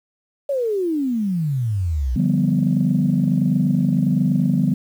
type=exponential sweep; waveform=sine; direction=down; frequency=578 to 58.27 Hz; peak=-18 dBFS; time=0.49-2.16 s; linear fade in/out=5 ms
type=chord; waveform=sine; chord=G dominant seventh; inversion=second; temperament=equal; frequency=146.83 / 174.61 / 196 / 246.9 Hz; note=D3 / F3 / G3 / B3; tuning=0 / 0 / 0 / 0 cents; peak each=-20 dBFS; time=2.16-4.74 s; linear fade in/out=5 ms
effects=tanh soft clip ceiling -7 dBFS + 8-bit